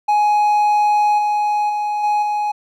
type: tone with level steps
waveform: triangle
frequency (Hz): 836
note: G#5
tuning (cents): +11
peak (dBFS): -10 / -13 / -16 / -12 / -15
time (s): 0.08-2.52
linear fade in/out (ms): 10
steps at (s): 1.18 / 1.69 / 2.03 / 2.22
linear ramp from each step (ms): 10
effects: none